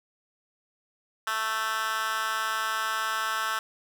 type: tone with high-pass filter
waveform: 10% pulse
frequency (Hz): 220.4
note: A3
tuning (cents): +3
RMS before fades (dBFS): -29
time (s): 1.27-3.59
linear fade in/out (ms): 2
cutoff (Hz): 1400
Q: 2.5
effects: none